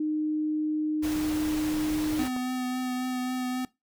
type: tone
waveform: sine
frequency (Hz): 306.6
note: D#4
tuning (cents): -25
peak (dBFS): -25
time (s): 0-2.24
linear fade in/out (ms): 5
type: noise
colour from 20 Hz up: pink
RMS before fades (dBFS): -37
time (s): 1.02-2.29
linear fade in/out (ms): 20
type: clicks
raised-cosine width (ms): 1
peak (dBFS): -26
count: 2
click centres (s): 1.374 / 2.364
type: tone with vibrato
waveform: square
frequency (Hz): 253.1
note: B3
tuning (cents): +43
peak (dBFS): -29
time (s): 2.19-3.65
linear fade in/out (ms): 2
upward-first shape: triangle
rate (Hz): 3.7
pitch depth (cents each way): 16
effects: noise-tail reverb RT60 0.2 s tail -20 dB re dry